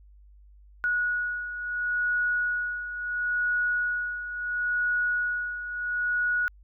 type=beating tone pair; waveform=sine; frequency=1459 / 1459.73 Hz; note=F#6 / F#6; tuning=-25 / -24 cents; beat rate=0.73 Hz; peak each=-26 / -32 dBFS; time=0.84-6.48 s; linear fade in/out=0 ms; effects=added 50 Hz sine -50 dBFS peak until 6.63 s